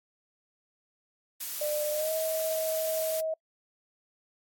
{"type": "noise", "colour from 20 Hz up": "blue", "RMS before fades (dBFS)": -35, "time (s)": [1.4, 3.21], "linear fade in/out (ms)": 10}
{"type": "tone with pitch glide", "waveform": "sine", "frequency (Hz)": [598, 637.2], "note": ["D5", "D#5"], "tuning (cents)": [31, 41], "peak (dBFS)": -28, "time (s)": [1.61, 3.34], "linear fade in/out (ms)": 5, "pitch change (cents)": 110, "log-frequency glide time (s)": [1.91, 2.12]}
{"effects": ["noise-tail reverb RT60 0.1 s tail -26 dB re dry", "AAC 64 kbps"]}